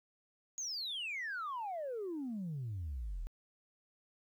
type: exponential sweep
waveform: sine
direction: down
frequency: 6730 to 36.19 Hz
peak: -36 dBFS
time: 0.58-3.27 s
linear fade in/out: 0 ms
effects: tanh soft clip ceiling -35 dBFS + 12-bit